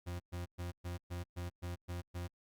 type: tone bursts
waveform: 40% pulse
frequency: 87.8 Hz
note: F2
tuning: 10 cents sharp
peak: -38 dBFS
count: 9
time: 0.06-2.28 s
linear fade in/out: 20 ms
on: 140 ms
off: 120 ms
effects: Opus 48 kbps